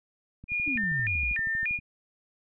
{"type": "click train", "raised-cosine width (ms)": 5, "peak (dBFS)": -32, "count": 18, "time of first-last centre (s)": [0.44, 1.789], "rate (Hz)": 12.6}
{"type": "tone with vibrato", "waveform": "sine", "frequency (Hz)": 2093, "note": "C7", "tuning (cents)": 0, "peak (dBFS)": -26, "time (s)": [0.48, 1.8], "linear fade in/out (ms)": 50, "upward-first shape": "square", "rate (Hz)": 1.7, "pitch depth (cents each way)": 260}
{"type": "exponential sweep", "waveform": "sine", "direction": "down", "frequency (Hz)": [311.1, 51.91], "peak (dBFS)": -31, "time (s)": [0.66, 1.34], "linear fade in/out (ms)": 20}
{"effects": []}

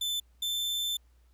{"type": "tone pair in turn", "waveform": "40% pulse", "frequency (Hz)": [3524, 3541], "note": ["A7", "A7"], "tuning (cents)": [2, 10], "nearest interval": "unison", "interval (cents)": 8, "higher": "second", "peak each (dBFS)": [-28, -28], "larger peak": "neither", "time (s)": [[0.01, 0.2], [0.42, 0.97]], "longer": "second", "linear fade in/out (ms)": 5, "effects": ["added 60 Hz sine -59 dBFS peak until 1.33 s", "pink hiss -73 dBFS RMS until 1.33 s"]}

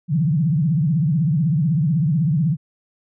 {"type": "tone with vibrato", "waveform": "sine", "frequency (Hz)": 155.56, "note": "D#3", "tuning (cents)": 0, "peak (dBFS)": -15, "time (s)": [0.08, 2.57], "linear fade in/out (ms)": 50, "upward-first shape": "triangle", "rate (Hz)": 16, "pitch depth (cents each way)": 290, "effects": []}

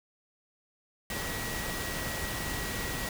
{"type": "tone in noise", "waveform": "sine", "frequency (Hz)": 1918, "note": "A#6", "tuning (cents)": 49, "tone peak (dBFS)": -40, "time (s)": [1.1, 3.09], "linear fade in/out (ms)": 2, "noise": "pink", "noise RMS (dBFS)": -35, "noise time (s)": [1.1, 3.09], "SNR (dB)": -8, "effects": []}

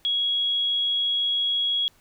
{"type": "tone", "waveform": "sine", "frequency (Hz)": 3322, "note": "G#7", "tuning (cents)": 0, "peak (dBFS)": -21, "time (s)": [0.05, 1.88], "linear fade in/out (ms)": 0, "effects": ["pink hiss -60 dBFS RMS until 2 s"]}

